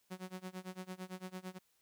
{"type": "tone with tremolo", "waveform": "sawtooth", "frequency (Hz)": 185, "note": "F#3", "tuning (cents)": 0, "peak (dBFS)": -37, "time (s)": [0.1, 1.59], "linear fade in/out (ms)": 20, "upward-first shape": "sine", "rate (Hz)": 8.9, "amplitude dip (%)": 95, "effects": ["white hiss -75 dBFS RMS until 1.81 s"]}